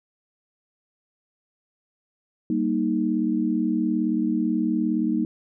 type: chord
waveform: sine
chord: Eb major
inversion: first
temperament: just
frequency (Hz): 194.45 / 233.3 / 311.1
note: G3 / Bb3 / Eb4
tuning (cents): -14 / +2 / 0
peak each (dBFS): -27 / -24 / -24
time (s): 2.5-5.25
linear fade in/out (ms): 2
effects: none